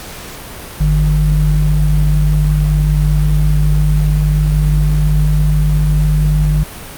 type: tone pair together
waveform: sine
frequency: 50.36 / 150.9 Hz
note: G1 / D3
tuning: +47 / +47 cents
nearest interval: octave + perfect fifth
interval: 1900 cents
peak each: -11 / -12 dBFS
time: 0.8-6.64 s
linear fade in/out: 10 ms
effects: pink hiss -30 dBFS RMS until 6.97 s + Opus 48 kbps